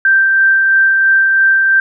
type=tone with tremolo; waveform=sine; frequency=1568 Hz; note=G6; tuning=in tune; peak=-6 dBFS; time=0.05-1.8 s; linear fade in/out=2 ms; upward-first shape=sine; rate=3 Hz; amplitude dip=25%; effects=none